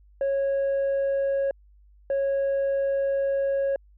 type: tone pair in turn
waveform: sine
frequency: 550 / 550 Hz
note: C#5 / C#5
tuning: -14 / -14 cents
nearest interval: unison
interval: 0 cents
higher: neither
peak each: -19 dBFS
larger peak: neither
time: 0.21-1.51 / 2.1-3.76 s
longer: second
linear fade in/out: 2 ms
effects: tanh soft clip ceiling -21 dBFS + added 50 Hz sine -52 dBFS peak until 3.97 s